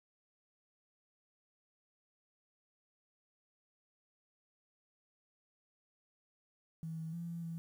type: tone with pitch steps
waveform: sine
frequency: 161.9 / 161 / 169.9 / 168.9 / 165.9 Hz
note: E3 / E3 / F3 / E3 / E3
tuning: -31 / -41 / -47 / +42 / +11 cents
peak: -39 dBFS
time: 6.83-7.58 s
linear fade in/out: 0 ms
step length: 150 ms
effects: 11-bit